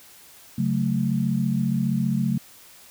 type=chord; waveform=sine; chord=F# minor; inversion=second; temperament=equal; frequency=138.59 / 185 / 220 Hz; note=C#3 / F#3 / A3; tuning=0 / 0 / 0 cents; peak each=-25 / -25 / -24 dBFS; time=0.58-2.38 s; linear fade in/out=5 ms; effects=white hiss -49 dBFS RMS until 2.9 s